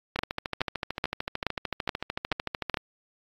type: two click trains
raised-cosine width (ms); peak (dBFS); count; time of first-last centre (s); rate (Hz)
0.3; -13 / -9; 36 / 7; 0.16-2.772 / 0.19-2.743; 13.4 / 2.35
effects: AAC 32 kbps